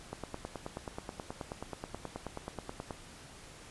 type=click train; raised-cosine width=1 ms; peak=-24 dBFS; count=27; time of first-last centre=0.13-2.908 s; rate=9.36 Hz; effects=pink hiss -52 dBFS RMS until 3.7 s + resampled to 24000 Hz